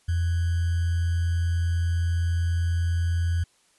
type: tone with sample-and-hold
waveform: sine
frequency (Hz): 85.2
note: F2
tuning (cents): -42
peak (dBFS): -21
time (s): 0.08-3.44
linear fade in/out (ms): 10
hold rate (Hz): 1575
effects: white hiss -63 dBFS RMS until 3.78 s + resampled to 24000 Hz